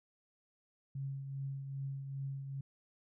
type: tone with tremolo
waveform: sine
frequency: 136.9 Hz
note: C#3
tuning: 21 cents flat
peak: -36 dBFS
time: 0.95-2.61 s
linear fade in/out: 5 ms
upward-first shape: triangle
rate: 2.5 Hz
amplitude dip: 50%
effects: none